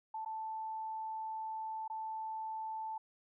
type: tone with dropouts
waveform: sine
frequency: 880 Hz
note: A5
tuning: in tune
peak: -38 dBFS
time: 0.14-2.98 s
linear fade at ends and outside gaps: 5 ms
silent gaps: 0.249-0.259 / 1.879-1.899 s
effects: none